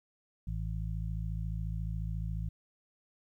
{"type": "harmonic tone", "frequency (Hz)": 54.2, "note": "A1", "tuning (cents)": -25, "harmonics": [1, 2, 3], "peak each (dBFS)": [-35, -38, -40], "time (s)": [0.47, 2.49], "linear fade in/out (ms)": 5, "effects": ["12-bit"]}